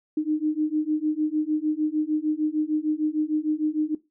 sine beating tone pair, 303.4 / 310 Hz, D#4 / D#4, -44 / -6 cents, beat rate 6.6 Hz, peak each -25 dBFS, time 0.17-3.95 s, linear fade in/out 5 ms, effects noise-tail reverb RT60 0.2 s tail -18 dB re dry

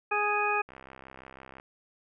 harmonic tone, 415.3 Hz, G#4, in tune, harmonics 1 / 2 / 3 / 4 / 6, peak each -33 / -30 / -31 / -34 / -30 dBFS, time 0.11-0.62 s, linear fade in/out 10 ms
click train, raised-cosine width 0.5 ms, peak -31 dBFS, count 61, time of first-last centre 0.69-1.599 s, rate 66 Hz
effects none

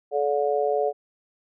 harmonic tone, 144 Hz, D3, 34 cents flat, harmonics 3 / 4 / 5, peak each -24 / -25 / -26 dBFS, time 0.11-0.93 s, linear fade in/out 50 ms, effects none

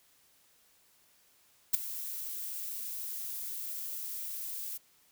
violet noise with ADSR envelope, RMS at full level -22 dBFS, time 1.73-4.78 s, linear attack 16 ms, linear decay 7 ms, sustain -17 dB, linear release 16 ms, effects white hiss -66 dBFS RMS until 5.11 s

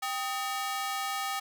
sawtooth ring-modulated tone, 1021 Hz, C6, 43 cents flat, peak -24 dBFS, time 0.02-1.4 s, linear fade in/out 10 ms, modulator 233 Hz, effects none

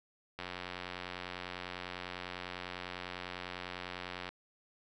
click train, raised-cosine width 0.3 ms, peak -24 dBFS, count 352, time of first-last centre 0.39-4.29 s, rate 90 Hz, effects none

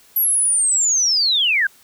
sine linear sweep, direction down, 11840 to 1507 Hz, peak -14 dBFS, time 0.16-1.67 s, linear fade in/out 5 ms, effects white hiss -51 dBFS RMS until 1.83 s

